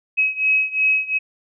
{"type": "beating tone pair", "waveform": "sine", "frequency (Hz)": [2552, 2554.8], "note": ["D#7", "D#7"], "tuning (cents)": [43, 45], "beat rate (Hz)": 2.8, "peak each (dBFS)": [-18, -20], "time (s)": [0.17, 1.19], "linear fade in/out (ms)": 20, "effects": []}